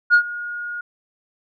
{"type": "tone with ADSR envelope", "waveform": "sine", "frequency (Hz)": 1435, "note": "F6", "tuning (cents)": 47, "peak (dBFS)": -6, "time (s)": [0.1, 0.81], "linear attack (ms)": 40, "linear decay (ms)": 84, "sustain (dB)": -20, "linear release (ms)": 5, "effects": ["tanh soft clip ceiling -7 dBFS"]}